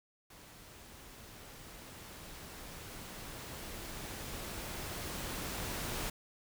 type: noise with level ramp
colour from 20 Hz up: pink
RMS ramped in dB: -55 to -38 dBFS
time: 0.3-6.1 s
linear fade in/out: 5 ms
effects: none